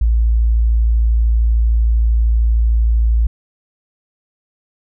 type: tone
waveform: sine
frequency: 56.5 Hz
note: A1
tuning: 47 cents sharp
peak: -10 dBFS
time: 0.01-3.27 s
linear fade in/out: 5 ms
effects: none